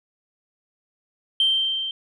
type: tone with level ramp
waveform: sine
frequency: 3136 Hz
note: G7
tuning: in tune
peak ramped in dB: -14 to -26 dBFS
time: 1.4-1.91 s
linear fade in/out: 2 ms
effects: tanh soft clip ceiling -11 dBFS